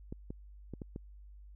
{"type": "clicks", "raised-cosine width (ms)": 3, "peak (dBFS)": -28, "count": 5, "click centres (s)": [0.125, 0.305, 0.737, 0.818, 0.961], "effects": ["added 50 Hz sine -50 dBFS peak until 1.55 s"]}